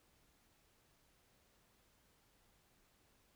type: silence
effects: pink hiss -73 dBFS RMS until 3.35 s